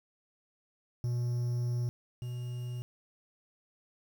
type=tone pair in turn; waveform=triangle; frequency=121.1 / 123 Hz; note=B2 / B2; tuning=-34 / -7 cents; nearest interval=unison; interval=27 cents; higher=second; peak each=-27 / -33 dBFS; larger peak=first; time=1.04-1.89 / 2.22-2.82 s; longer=first; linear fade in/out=0 ms; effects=9-bit